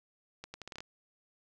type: accelerating click train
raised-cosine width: 0.2 ms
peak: -26 dBFS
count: 8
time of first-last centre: 0.44-0.805 s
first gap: 100 ms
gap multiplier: 0.77
effects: none